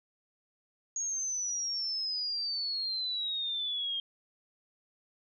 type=exponential sweep; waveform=sine; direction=down; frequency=6645 to 3206 Hz; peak=-31 dBFS; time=0.96-4 s; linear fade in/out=2 ms; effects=none